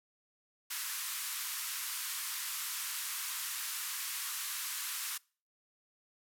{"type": "band-pass noise", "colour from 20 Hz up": "white", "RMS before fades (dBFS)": -39, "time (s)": [0.7, 5.18], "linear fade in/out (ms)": 10, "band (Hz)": [1000, 15000], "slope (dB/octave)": 48, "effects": ["noise-tail reverb RT60 0.4 s tail -25 dB re dry"]}